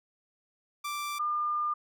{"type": "tone pair in turn", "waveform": ["sawtooth", "sine"], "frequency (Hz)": [1174.7, 1204.2], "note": ["D6", "D6"], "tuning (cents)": [0, 43], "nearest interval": "unison", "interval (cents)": 43, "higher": "second", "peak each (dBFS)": [-29, -27], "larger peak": "second", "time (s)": [[0.84, 1.19], [1.19, 1.74]], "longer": "second", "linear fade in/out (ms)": 10, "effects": []}